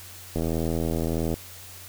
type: click train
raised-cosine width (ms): 2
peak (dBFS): -14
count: 81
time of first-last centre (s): 0.36-1.34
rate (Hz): 81.6
effects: added 92 Hz sine -48 dBFS peak until 1.88 s + white hiss -44 dBFS RMS until 1.88 s